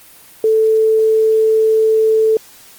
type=tone; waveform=sine; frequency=440 Hz; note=A4; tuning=in tune; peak=-9 dBFS; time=0.44-2.37 s; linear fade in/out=2 ms; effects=white hiss -42 dBFS RMS until 2.78 s + Opus 24 kbps